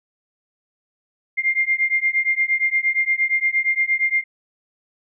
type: beating tone pair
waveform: sine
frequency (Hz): 2105 / 2113.6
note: C7 / C7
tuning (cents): +10 / +17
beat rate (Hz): 8.6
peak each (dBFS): -20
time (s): 1.37-4.24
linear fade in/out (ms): 20
effects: none